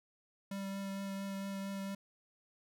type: tone with vibrato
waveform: square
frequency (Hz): 196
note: G3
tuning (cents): 0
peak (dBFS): -39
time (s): 0.51-1.95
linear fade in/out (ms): 5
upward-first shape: triangle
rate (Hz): 4.4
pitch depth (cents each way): 13
effects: none